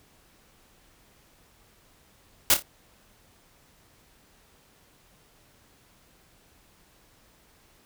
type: noise with echo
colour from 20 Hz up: white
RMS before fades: -18 dBFS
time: 2.5-2.54 s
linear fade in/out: 2 ms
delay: 28 ms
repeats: 3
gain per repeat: -9 dB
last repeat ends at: 2.624 s
effects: pink hiss -60 dBFS RMS until 7.85 s